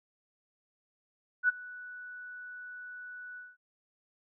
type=tone with ADSR envelope; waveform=sine; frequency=1480 Hz; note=F#6; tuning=in tune; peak=-20 dBFS; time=1.43-3.57 s; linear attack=56 ms; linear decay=20 ms; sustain=-22 dB; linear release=200 ms; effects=none